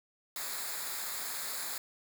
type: noise with comb filter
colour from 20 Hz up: white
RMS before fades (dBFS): -38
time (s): 0.36-1.78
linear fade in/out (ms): 2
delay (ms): 0.34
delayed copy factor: -0.7
effects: none